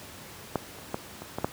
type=clicks; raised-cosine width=1 ms; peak=-11 / -30 / -14 / -23 / -16 / -10 dBFS; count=6; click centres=0.557 / 0.787 / 0.944 / 1.22 / 1.385 / 1.445 s; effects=pink hiss -45 dBFS RMS until 1.52 s + high-pass 80 Hz 12 dB/octave